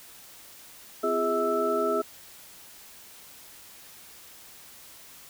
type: tone cluster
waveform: sine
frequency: 256.7 / 343.1 / 413.1 / 644 / 1318 Hz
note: C4 / F4 / G#4 / E5 / E6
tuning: -33 / -31 / -9 / -41 / -1 cents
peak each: -34 / -33 / -27 / -29 / -29 dBFS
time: 1.03-2.02 s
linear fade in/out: 10 ms
effects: white hiss -49 dBFS RMS until 5.29 s